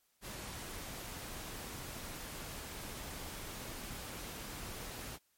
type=noise; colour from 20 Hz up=pink; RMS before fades=-45 dBFS; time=0.21-5.19 s; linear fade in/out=50 ms; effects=white hiss -75 dBFS RMS until 5.37 s + MP3 64 kbps